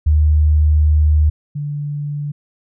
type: tone pair in turn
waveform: sine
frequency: 76.1 / 146 Hz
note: D#2 / D3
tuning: -38 / -10 cents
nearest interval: major seventh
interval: 1128 cents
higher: second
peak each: -9 / -20 dBFS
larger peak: first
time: 0.06-1.3 / 1.55-2.32 s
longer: first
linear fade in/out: 10 ms
effects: none